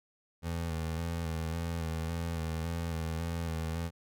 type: tone with vibrato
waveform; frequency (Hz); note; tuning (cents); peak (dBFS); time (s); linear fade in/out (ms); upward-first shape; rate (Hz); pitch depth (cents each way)
25% pulse; 82.41; E2; 0; -29; 0.42-3.91; 50; square; 1.8; 31
effects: none